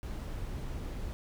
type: noise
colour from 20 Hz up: brown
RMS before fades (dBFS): -38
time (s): 0.03-1.13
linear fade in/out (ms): 0
effects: none